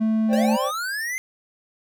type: tone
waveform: triangle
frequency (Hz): 220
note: A3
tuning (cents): 0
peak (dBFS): -16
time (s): 0-0.57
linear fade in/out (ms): 20
type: chord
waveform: triangle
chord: C suspended second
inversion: none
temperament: equal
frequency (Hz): 523.3 / 587.3 / 784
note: C5 / D5 / G5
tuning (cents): 0 / 0 / 0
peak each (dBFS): -24 / -25 / -27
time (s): 0.28-0.72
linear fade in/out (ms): 50
type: linear sweep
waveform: square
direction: up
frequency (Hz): 525 to 2093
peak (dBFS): -26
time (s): 0.33-1.18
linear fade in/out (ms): 0
effects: none